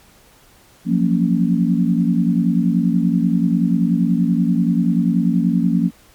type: chord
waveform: sine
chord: Gb major seventh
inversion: third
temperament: equal with one note detuned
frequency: 174.61 / 185 / 230.9 / 277.2 Hz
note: F3 / Gb3 / Bb3 / Db4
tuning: 0 / 0 / -16 / 0 cents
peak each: -17 / -21 / -18 / -21 dBFS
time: 0.85-5.91 s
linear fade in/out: 50 ms
effects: pink hiss -50 dBFS RMS until 6.14 s + MP3 96 kbps